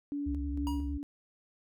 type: tone with tremolo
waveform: sine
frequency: 286.8 Hz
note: D4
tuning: 41 cents flat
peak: -32 dBFS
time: 0.12-1.03 s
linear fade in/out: 0 ms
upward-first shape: square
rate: 2.2 Hz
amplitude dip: 40%
type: tone with vibrato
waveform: sine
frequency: 69.3 Hz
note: C#2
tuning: in tune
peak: -33 dBFS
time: 0.26-0.98 s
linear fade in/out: 10 ms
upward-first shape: sine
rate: 11 Hz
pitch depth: 130 cents each way
type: tone with exponential decay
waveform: square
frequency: 956 Hz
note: A#5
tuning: 43 cents sharp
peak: -36 dBFS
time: 0.67-0.94 s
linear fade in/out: 0 ms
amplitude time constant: 58 ms
effects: none